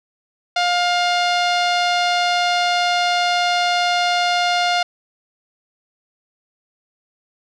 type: tone with low-pass filter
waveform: sawtooth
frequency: 707 Hz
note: F5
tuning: 21 cents sharp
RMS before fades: -18 dBFS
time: 0.56-4.83 s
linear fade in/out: 5 ms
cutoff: 4300 Hz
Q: 1.9
effects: none